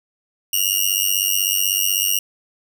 10% pulse tone with amplitude modulation, 2849 Hz, F7, 34 cents sharp, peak -4 dBFS, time 0.53-2.19 s, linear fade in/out 5 ms, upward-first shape sine, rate 96.1 Hz, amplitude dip 95%, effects none

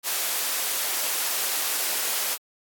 white high-pass noise, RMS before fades -26 dBFS, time 0.03-2.38 s, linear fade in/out 50 ms, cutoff 430 Hz, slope 12 dB/octave, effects AAC 64 kbps

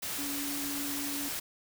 sine tone in noise, 284.6 Hz, C#4, 46 cents sharp, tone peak -37 dBFS, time 0.18-1.29 s, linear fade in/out 10 ms, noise white, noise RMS -36 dBFS, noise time 0.02-1.4 s, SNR -4 dB, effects none

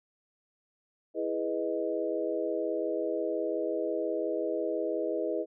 sine chord, E major seventh, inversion none, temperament equal, 329.6 / 415.3 / 493.9 / 622.3 Hz, E4 / G#4 / B4 / D#5, 0 / 0 / 0 / 0 cents, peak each -34 dBFS, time 1.14-5.46 s, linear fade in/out 50 ms, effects none

